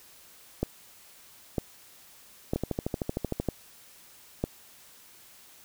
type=two click trains; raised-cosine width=2 ms; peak=-15 / -13 dBFS; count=12 / 5; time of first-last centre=2.56-3.4 / 0.63-4.44 s; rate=13.1 / 1.05 Hz; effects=white hiss -54 dBFS RMS until 5.64 s